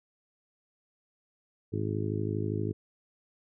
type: harmonic tone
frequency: 52.5 Hz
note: G#1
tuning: 19 cents sharp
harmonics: 2 / 3 / 4 / 5 / 6 / 7 / 8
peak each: -32 / -37 / -39 / -40 / -37 / -38 / -38 dBFS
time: 1.72-2.73 s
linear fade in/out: 20 ms
effects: none